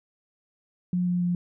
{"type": "tone with pitch steps", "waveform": "sine", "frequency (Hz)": [179, 177.56, 176.13], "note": ["F3", "F3", "F3"], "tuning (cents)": [43, 29, 15], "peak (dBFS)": -22, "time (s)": [0.93, 1.35], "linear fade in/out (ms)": 2, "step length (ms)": 140, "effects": []}